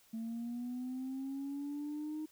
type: linear sweep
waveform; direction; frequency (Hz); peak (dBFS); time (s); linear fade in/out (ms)
sine; up; 222.7 to 311.1; -36; 0.13-2.26; 10
effects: tanh soft clip ceiling -35 dBFS + white hiss -66 dBFS RMS until 2.31 s